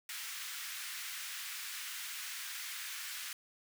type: high-pass noise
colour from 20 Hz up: pink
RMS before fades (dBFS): -43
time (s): 0.09-3.33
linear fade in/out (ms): 2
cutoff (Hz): 1500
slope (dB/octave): 24
effects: none